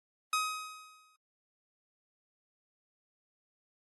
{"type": "tone with exponential decay", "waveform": "sawtooth", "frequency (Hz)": 1262, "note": "D#6", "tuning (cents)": 24, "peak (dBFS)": -23, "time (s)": [0.33, 1.16], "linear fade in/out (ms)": 2, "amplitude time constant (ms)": 180, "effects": ["AAC 32 kbps"]}